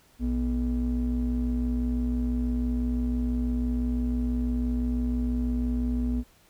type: ring-modulated tone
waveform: triangle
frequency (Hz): 92.5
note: F#2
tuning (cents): 0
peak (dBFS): -19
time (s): 0.19-6.24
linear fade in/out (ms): 50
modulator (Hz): 152
effects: pink hiss -60 dBFS RMS until 6.49 s